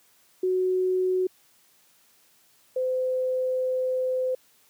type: tone pair in turn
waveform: sine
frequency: 370 / 512.6 Hz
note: F#4 / C5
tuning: 0 / -36 cents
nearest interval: tritone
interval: 564 cents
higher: second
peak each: -21 / -23 dBFS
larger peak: first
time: 0.43-1.27 / 2.76-4.35 s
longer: second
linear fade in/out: 5 ms
effects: white hiss -61 dBFS RMS until 4.69 s + high-pass 100 Hz 12 dB/octave